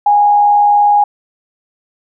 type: tone with frequency modulation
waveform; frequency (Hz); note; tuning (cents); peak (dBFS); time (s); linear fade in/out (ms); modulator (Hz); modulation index
sine; 824; G#5; -14; -6; 0.06-1.04; 5; 76.6; 0.24
effects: none